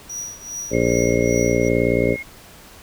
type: tone with tremolo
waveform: square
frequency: 5800 Hz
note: F#8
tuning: 35 cents flat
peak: -26 dBFS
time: 0.09-1.69 s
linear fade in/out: 10 ms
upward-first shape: triangle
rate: 2.5 Hz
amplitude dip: 90%
type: harmonic tone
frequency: 59 Hz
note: A#1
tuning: 22 cents sharp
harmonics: 1 / 2 / 3 / 4 / 5 / 6 / 7 / 8 / 9 / 10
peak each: -29 / -25 / -27 / -25 / -24 / -29 / -21 / -28 / -22 / -26 dBFS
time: 0.7-2.17 s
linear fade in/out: 50 ms
type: tone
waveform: sine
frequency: 2152 Hz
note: C7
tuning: 48 cents sharp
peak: -28 dBFS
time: 0.73-2.23 s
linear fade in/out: 10 ms
effects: pink hiss -44 dBFS RMS until 2.82 s